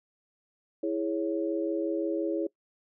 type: chord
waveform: sine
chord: C# minor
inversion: first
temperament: equal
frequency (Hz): 329.6 / 415.3 / 554.4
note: E4 / G#4 / C#5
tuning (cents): 0 / 0 / 0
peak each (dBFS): -29 / -33 / -33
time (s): 0.83-2.47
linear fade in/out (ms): 5
effects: noise-tail reverb RT60 0.1 s tail -22 dB re dry